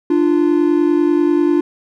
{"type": "tone pair together", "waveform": "triangle", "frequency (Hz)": [296.1, 346.3], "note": ["D4", "F4"], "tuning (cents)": [14, -15], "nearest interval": "minor third", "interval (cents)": 271, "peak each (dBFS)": -12, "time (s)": [0.1, 1.61], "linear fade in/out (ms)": 5, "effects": []}